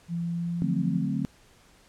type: tone with pitch glide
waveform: sine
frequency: 170 to 172.97 Hz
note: F3 to F3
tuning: -46 to -16 cents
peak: -27 dBFS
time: 0.08-1.06 s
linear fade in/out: 50 ms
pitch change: +30 cents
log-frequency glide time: 0.26-0.79 s
type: chord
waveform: sine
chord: D dominant seventh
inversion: none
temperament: equal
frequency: 146.83 / 185 / 220 / 261.6 Hz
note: D3 / F#3 / A3 / C4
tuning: 0 / 0 / 0 / 0 cents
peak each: -31 dBFS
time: 0.62-1.25 s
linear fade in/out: 0 ms
effects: pink hiss -58 dBFS RMS until 1.88 s + low-pass 10000 Hz 12 dB/octave